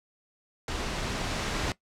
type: noise with level ramp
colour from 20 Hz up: pink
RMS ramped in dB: -33 to -29 dBFS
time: 0.68-1.72 s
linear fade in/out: 2 ms
effects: noise-tail reverb RT60 0.1 s tail -18 dB re dry + low-pass 6000 Hz 12 dB/octave